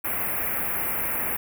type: band-stop noise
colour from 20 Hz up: white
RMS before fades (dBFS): -27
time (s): 0.04-1.37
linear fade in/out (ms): 10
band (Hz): 2500 to 11000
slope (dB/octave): 48
effects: none